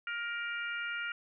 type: harmonic tone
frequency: 470 Hz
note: A#4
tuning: 14 cents sharp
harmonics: 3 / 4 / 5 / 6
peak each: -36 / -43 / -42 / -44 dBFS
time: 0.07-1.12 s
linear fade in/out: 2 ms
effects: none